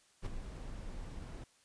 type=noise with ADSR envelope; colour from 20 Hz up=brown; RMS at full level=-35 dBFS; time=0.22-1.44 s; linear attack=40 ms; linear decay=12 ms; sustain=-9 dB; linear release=3 ms; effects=white hiss -68 dBFS RMS until 1.64 s + resampled to 22050 Hz